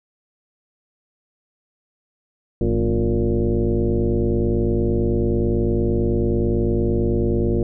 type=tone with frequency modulation; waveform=sine; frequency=134.5 Hz; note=C3; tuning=48 cents sharp; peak=-16 dBFS; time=2.61-7.63 s; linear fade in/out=2 ms; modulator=110 Hz; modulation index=3; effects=none